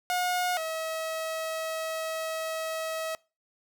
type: tone pair in turn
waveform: sawtooth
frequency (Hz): 721 / 642.3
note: F#5 / E5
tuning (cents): -45 / -45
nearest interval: major second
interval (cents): 200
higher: first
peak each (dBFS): -22 / -27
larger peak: first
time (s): 0.1-0.57 / 0.57-3.15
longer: second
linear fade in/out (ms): 0
effects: noise-tail reverb RT60 0.3 s tail -23 dB re dry